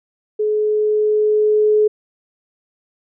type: tone with level ramp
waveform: sine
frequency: 425.3 Hz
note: G#4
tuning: 41 cents sharp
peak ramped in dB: -15 to -10 dBFS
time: 0.39-1.88 s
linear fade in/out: 10 ms
effects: none